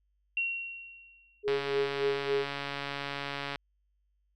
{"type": "tone with exponential decay", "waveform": "sine", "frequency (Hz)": 2740, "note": "F7", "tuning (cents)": -34, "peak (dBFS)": -26, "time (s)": [0.37, 1.43], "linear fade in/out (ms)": 2, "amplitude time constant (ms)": 230}
{"type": "tone with tremolo", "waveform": "sine", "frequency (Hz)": 415.3, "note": "G#4", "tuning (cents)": 0, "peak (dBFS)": -25, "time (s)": [1.43, 2.46], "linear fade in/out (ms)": 50, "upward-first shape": "sine", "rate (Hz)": 3.5, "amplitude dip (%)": 75}
{"type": "click train", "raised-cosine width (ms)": 0.3, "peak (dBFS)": -19, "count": 294, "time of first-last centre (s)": [1.48, 3.558], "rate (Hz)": 141}
{"effects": ["added 50 Hz sine -70 dBFS peak until 4.35 s"]}